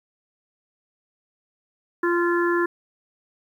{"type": "harmonic tone", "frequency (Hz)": 346, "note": "F4", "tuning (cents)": -16, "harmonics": [1, 3, 4, 5], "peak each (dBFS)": [-20, -27, -29, -27], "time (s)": [2.03, 2.66], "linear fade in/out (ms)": 5, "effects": ["9-bit"]}